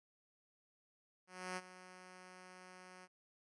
5% pulse tone with ADSR envelope, 183.5 Hz, F#3, 14 cents flat, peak -29 dBFS, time 1.27-3.08 s, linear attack 300 ms, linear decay 36 ms, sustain -15 dB, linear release 42 ms, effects resampled to 24000 Hz

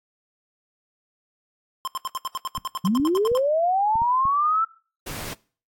square tone bursts, 1052 Hz, C6, 9 cents sharp, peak -26 dBFS, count 16, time 1.85-3.375 s, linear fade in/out 0 ms, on 25 ms, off 75 ms
clicks, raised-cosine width 5 ms, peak -24 dBFS, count 6, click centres 2.58 / 2.999 / 3.317 / 3.956 / 4.019 / 4.254 s
sine linear sweep, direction up, 171 to 1340 Hz, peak -18 dBFS, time 2.84-4.65 s, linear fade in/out 10 ms
pink noise, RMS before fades -33 dBFS, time 5.06-5.34 s, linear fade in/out 10 ms
effects noise-tail reverb RT60 0.4 s tail -22 dB re dry + AAC 64 kbps

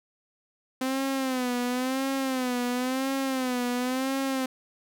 sawtooth tone with vibrato, 257.3 Hz, C4, 29 cents flat, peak -22 dBFS, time 0.81-4.46 s, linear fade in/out 5 ms, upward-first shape sine, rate 0.96 Hz, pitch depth 88 cents each way, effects none

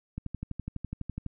click train, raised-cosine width 5 ms, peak -22 dBFS, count 14, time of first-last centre 0.18-1.263 s, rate 12 Hz, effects none

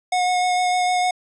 square tone with vibrato, 726 Hz, F#5, 33 cents flat, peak -18 dBFS, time 0.12-1.11 s, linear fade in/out 5 ms, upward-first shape triangle, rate 6.6 Hz, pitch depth 14 cents each way, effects resampled to 22050 Hz + 10-bit

